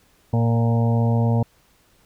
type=harmonic tone with a mistuned harmonic; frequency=115.9 Hz; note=A#2; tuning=10 cents flat; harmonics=1 / 2 / 4 / 5 / 6 / 7 / 8; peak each=-17 / -23 / -29 / -31 / -33 / -34 / -35 dBFS; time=0.33-1.43 s; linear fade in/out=5 ms; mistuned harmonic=6; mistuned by=+15 cents; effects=pink hiss -59 dBFS RMS until 2.05 s